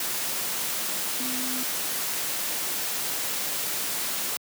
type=tone in noise; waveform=sine; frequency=254.6 Hz; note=C4; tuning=47 cents flat; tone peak=-33 dBFS; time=1.2-1.63 s; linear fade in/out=2 ms; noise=white; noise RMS=-29 dBFS; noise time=0-4.37 s; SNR=-7 dB; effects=high-pass 150 Hz 12 dB/octave